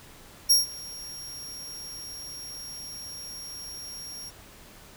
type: tone with ADSR envelope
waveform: sawtooth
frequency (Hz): 5588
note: F8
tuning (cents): 0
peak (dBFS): -12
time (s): 0.49-4.31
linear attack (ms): 18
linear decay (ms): 150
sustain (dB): -23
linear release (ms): 29
effects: pink hiss -50 dBFS RMS until 4.96 s